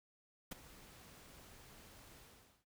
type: noise with ADSR envelope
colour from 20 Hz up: pink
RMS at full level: -43 dBFS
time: 0.51-2.65 s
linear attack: 9 ms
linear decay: 15 ms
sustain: -16 dB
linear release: 470 ms
effects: none